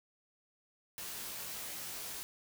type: noise with comb filter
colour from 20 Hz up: white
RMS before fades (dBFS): -43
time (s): 0.98-2.23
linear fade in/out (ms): 0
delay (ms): 19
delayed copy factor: +0.95
effects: none